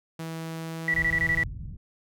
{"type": "tone with pitch glide", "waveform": "sawtooth", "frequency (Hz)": [162.8, 164.12], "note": ["E3", "E3"], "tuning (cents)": [-21, -7], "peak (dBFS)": -29, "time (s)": [0.19, 1.44], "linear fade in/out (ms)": 5, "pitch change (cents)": 14, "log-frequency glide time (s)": [0.58, 1.22]}
{"type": "tone bursts", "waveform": "sine", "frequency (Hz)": 1953, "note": "B6", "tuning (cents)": -20, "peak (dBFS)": -21, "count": 7, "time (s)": [0.88, 1.432], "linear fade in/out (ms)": 2, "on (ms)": 60, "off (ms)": 22}
{"type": "low-pass noise", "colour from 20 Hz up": "white", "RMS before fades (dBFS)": -36, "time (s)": [0.93, 1.77], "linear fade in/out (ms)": 10, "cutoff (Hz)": 130, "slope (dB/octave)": 24}
{"effects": []}